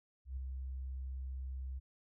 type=tone with ADSR envelope; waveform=sine; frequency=65.41 Hz; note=C2; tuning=in tune; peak=-36 dBFS; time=0.25-1.8 s; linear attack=120 ms; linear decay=4 ms; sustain=-3 dB; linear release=22 ms; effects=none